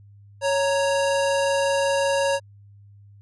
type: tone pair together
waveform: square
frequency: 554.3 / 932.3 Hz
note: C#5 / A#5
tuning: 0 / 0 cents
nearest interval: major sixth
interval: 900 cents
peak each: -21 / -27 dBFS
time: 0.41-2.4 s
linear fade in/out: 50 ms
effects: added 101 Hz sine -46 dBFS peak until 3.21 s + resampled to 24000 Hz